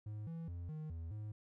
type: tone with pitch steps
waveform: triangle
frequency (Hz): 106.2 / 165.2 / 86.6 / 155 / 82.5 / 106.4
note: G#2 / E3 / F2 / D#3 / E2 / G#2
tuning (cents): +39 / +4 / -14 / -6 / +2 / +42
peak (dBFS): -40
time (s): 0.06-1.32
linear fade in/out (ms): 5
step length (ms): 210
effects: none